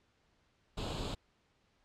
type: noise with comb filter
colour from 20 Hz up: pink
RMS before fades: -38 dBFS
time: 0.77-1.15 s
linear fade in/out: 10 ms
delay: 0.26 ms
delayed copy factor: +0.7
effects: pink hiss -73 dBFS RMS until 1.84 s + low-pass 5000 Hz 12 dB/octave